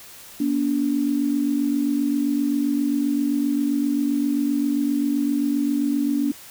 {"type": "tone pair together", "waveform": "sine", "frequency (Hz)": [239.5, 287.1], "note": ["A#3", "D4"], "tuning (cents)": [47, -39], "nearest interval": "minor third", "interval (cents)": 314, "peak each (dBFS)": [-24, -20], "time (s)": [0.4, 6.32], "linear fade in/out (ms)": 5, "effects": ["white hiss -43 dBFS RMS until 6.5 s"]}